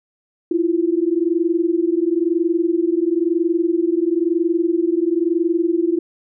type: tone pair together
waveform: sine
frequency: 328.2 / 349.2 Hz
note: E4 / F4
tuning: -8 / 0 cents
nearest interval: minor second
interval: 108 cents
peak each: -18 dBFS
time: 0.51-5.99 s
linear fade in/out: 5 ms
effects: none